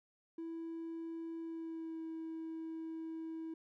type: tone with pitch glide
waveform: triangle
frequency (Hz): 329.5 to 323.7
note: E4 to E4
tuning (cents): -1 to -31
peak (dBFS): -38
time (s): 0.38-3.54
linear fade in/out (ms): 5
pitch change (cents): -30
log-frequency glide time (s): 1.4-2.02
effects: tanh soft clip ceiling -36 dBFS